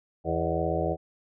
harmonic tone with a mistuned harmonic, 82.3 Hz, E2, 2 cents flat, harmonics 1 / 2 / 4 / 5 / 6 / 7 / 8 / 9, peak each -33 / -33 / -33 / -33 / -33 / -33 / -33 / -33 dBFS, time 0.24-0.97 s, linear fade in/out 50 ms, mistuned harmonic 8, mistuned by -70 cents, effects none

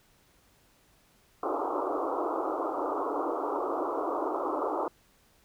pink band-pass noise, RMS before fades -31 dBFS, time 1.43-4.88 s, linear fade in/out 2 ms, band 290 to 1300 Hz, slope 96 dB/octave, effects pink hiss -64 dBFS RMS until 5.44 s

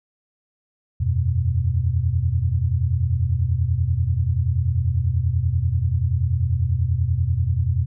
sine chord, E suspended second, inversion none, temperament just, 82.41 / 92.71 / 123.61 Hz, E2 / F#2 / B2, 0 / +4 / +2 cents, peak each -22 dBFS, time 1-7.86 s, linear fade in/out 10 ms, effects none

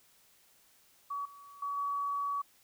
sine tone with level steps, 1134 Hz, C#6, 39 cents sharp, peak -34 / -50 / -33 / -31 dBFS, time 1.1-2.42 s, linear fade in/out 10 ms, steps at 1.25 / 1.62 / 1.77 s, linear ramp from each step 5 ms, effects white hiss -65 dBFS RMS until 2.63 s

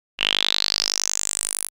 sawtooth tone with band-pass filter sweep, 50.8 Hz, G#1, 38 cents flat, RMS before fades -23 dBFS, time 0.18-1.7 s, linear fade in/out 50 ms, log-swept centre 2800 to 11000 Hz, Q 7.3, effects none

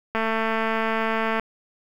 click train, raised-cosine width 0.5 ms, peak -10 dBFS, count 279, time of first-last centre 0.15-1.397 s, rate 223 Hz, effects 8-bit

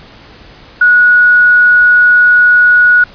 sine tone with quantisation, 1460 Hz, F#6, 24 cents flat, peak -3 dBFS, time 0.81-3.04 s, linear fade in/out 5 ms, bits 5, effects pink hiss -37 dBFS RMS until 3.14 s + resampled to 11025 Hz

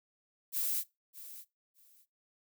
violet noise with echo, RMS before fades -33 dBFS, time 0.52-0.84 s, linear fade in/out 50 ms, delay 610 ms, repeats 2, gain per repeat -15 dB, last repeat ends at 2.06 s, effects noise-tail reverb RT60 0.2 s tail -19 dB re dry

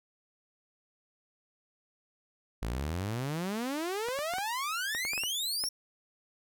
sawtooth exponential sweep, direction up, 51.91 to 5660 Hz, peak -28 dBFS, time 2.62-5.69 s, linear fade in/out 5 ms
clicks, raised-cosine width 0.5 ms, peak -24 dBFS, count 10, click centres 4.086 / 4.189 / 4.337 / 4.384 / 4.949 / 5.051 / 5.134 / 5.178 / 5.236 / 5.639 s
effects none

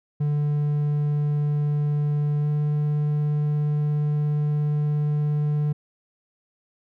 triangle tone with pitch glide, 147.3 to 148.58 Hz, D3 to D3, +6 to +20 cents, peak -18 dBFS, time 0.2-5.73 s, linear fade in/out 10 ms, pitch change +14 cents, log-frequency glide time 2.41-2.46 s, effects none

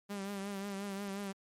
sawtooth tone with vibrato, 198.7 Hz, G3, 24 cents sharp, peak -34 dBFS, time 0.09-1.33 s, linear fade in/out 20 ms, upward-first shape triangle, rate 5.6 Hz, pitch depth 54 cents each way, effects MP3 64 kbps

